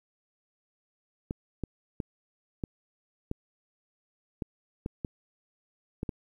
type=clicks; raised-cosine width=3 ms; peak=-19 dBFS; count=10; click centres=1.309 / 1.637 / 2.002 / 2.638 / 3.314 / 4.422 / 4.861 / 5.048 / 6.031 / 6.092 s; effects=10-bit